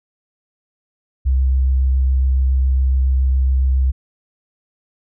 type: tone with vibrato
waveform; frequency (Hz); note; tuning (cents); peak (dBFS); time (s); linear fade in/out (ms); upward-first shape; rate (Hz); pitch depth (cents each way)
sine; 65.5; C2; +2; -12; 1.25-3.92; 20; triangle; 7.2; 14
effects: none